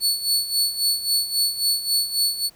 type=tone with tremolo; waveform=sawtooth; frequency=4435 Hz; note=C#8; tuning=in tune; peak=-14 dBFS; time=0-2.5 s; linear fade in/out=50 ms; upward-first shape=sine; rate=3.7 Hz; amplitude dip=75%; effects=pink hiss -55 dBFS RMS until 2.55 s